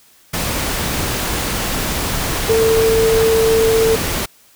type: tone in noise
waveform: sine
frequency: 448.1 Hz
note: A4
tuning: 32 cents sharp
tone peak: -11 dBFS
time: 2.49-3.96 s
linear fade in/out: 10 ms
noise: pink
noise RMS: -20 dBFS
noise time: 0.33-4.26 s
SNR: +6 dB
effects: white hiss -50 dBFS RMS until 4.55 s